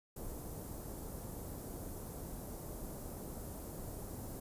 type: band-stop noise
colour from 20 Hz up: pink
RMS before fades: -45 dBFS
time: 0.16-4.4 s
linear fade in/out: 5 ms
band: 670 to 11000 Hz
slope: 12 dB/octave
effects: resampled to 32000 Hz